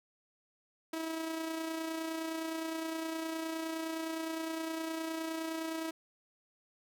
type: tone with amplitude modulation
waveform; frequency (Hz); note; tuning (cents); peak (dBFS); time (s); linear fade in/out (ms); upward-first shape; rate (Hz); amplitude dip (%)
sawtooth; 323.4; E4; -33; -30; 0.93-5.91; 5; sine; 29.7; 40
effects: none